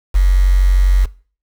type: tone with quantisation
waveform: sine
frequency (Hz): 46.25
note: F#1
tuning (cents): 0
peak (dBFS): -7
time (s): 0.14-1.06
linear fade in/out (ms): 20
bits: 5
effects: noise-tail reverb RT60 0.4 s tail -20 dB re dry